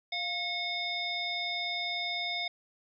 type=harmonic tone with a mistuned harmonic; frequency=726 Hz; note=F#5; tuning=33 cents flat; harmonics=1 / 3 / 5 / 7; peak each=-39 / -35 / -35 / -40 dBFS; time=0.12-2.48 s; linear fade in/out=5 ms; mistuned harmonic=1; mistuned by=-66 cents; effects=none